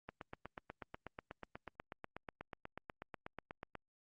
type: click train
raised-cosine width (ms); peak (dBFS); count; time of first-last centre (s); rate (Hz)
0.5; -30; 31; 0.09-3.753; 8.19
effects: Opus 32 kbps